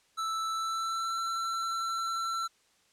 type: tone with pitch glide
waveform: square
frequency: 1319 to 1344.4 Hz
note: E6 to E6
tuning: +1 to +34 cents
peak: -31 dBFS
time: 0.17-2.48 s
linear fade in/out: 20 ms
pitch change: +33 cents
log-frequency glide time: 0.5-1.16 s
effects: white hiss -67 dBFS RMS until 2.92 s + low-pass 8000 Hz 12 dB/octave